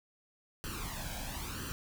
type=noise with flanger; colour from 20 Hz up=pink; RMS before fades=-40 dBFS; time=0.64-1.72 s; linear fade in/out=0 ms; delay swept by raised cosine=0.67 to 1.28 ms; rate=1 Hz; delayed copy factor=+0.75; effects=none